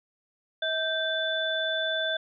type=tone cluster; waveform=sine; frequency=642 / 1564 / 3502 Hz; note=E5 / G6 / A7; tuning=-46 / -4 / -9 cents; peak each=-30 dBFS; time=0.62-2.17 s; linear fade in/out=5 ms; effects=none